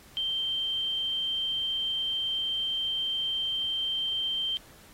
sine tone, 3136 Hz, G7, in tune, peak -27 dBFS, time 0.17-4.57 s, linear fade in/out 0 ms, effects pink hiss -54 dBFS RMS until 4.93 s + AAC 48 kbps

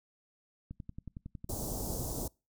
click train, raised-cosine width 5 ms, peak -30 dBFS, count 17, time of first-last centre 0.71-2.178 s, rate 10.9 Hz
pink band-stop noise, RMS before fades -37 dBFS, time 1.49-2.28 s, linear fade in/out 5 ms, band 780 to 5800 Hz, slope 24 dB/octave
effects noise-tail reverb RT60 0.3 s tail -26 dB re dry

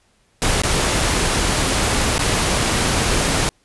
pink noise with dropouts, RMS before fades -18 dBFS, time 0.42-3.49 s, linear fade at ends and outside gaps 0 ms, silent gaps 0.618-0.635 / 2.181-2.192 s, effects pink hiss -60 dBFS RMS until 3.64 s + resampled to 24000 Hz

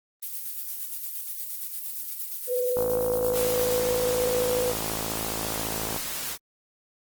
violet noise with tremolo, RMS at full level -32 dBFS, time 0.22-3.8 s, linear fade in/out 10 ms, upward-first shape square, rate 8.6 Hz, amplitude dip 35%
sine tone with vibrato, 496.7 Hz, B4, 10 cents sharp, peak -23 dBFS, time 2.47-4.74 s, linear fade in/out 50 ms, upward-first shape sine, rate 20 Hz, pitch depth 34 cents each way
click train, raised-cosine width 1 ms, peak -17 dBFS, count 175, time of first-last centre 2.77-5.963 s, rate 54.5 Hz
white noise, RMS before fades -32 dBFS, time 3.32-6.38 s, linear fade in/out 50 ms
effects Opus 24 kbps

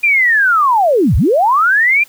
sine linear two-way sweep, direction down then up, 2432 to 50.6 to 2432 Hz, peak -8 dBFS, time 0.03-2.04 s, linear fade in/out 10 ms, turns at 1.16 s, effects white hiss -44 dBFS RMS until 2.08 s

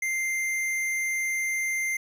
triangle tone with hard clipping, 2093 Hz, C7, in tune, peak -27 dBFS, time 0.02-1.97 s, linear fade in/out 5 ms, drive 16 dB, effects none

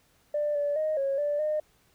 sine tone with pitch steps, 592 / 579 / 621 / 548 / 585 / 610 Hz, D5 / D5 / D#5 / C#5 / D5 / D#5, +14 / -25 / -3 / -20 / -7 / -34 cents, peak -24 dBFS, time 0.34-1.6 s, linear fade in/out 5 ms, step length 210 ms, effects tanh soft clip ceiling -20 dBFS + pink hiss -65 dBFS RMS until 1.94 s

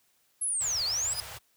sine linear two-way sweep, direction down then up, 11180 to 4164 to 8060 Hz, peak -27 dBFS, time 0.41-1.14 s, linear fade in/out 10 ms, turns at 0.84 s
pink band-stop noise, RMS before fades -42 dBFS, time 0.6-1.39 s, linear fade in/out 20 ms, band 120 to 550 Hz, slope 24 dB/octave
sawtooth tone with exponential growth, 4967 Hz, D#8, 4 cents flat, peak -24 dBFS, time 1.03-1.2 s, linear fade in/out 0 ms, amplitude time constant 36 ms
effects white hiss -69 dBFS RMS until 1.56 s + high-pass 60 Hz 12 dB/octave

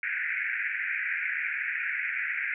white band-pass noise, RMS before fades -31 dBFS, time 0.03-2.54 s, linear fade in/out 2 ms, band 1500 to 2400 Hz, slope 96 dB/octave, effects none

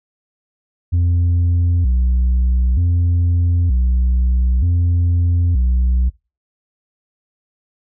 sine tone with vibrato, 73.42 Hz, D2, in tune, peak -9 dBFS, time 0.92-6.1 s, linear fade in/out 20 ms, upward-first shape square, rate 0.54 Hz, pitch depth 290 cents each way, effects noise-tail reverb RT60 0.3 s tail -25 dB re dry + tanh soft clip ceiling -11 dBFS

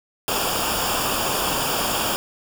pink noise with comb filter, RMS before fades -23 dBFS, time 0.28-2.16 s, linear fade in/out 0 ms, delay 0.49 ms, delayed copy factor -0.75, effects none

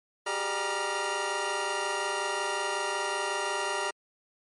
25% pulse tone cluster, 383 / 408.5 / 599 / 949 / 1391 Hz, G4 / G#4 / D5 / A#5 / F6, -40 / -29 / +34 / +31 / -7 cents, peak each -34 / -33 / -32 / -29 / -32 dBFS, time 0.26-3.91 s, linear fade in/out 10 ms, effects MP3 48 kbps

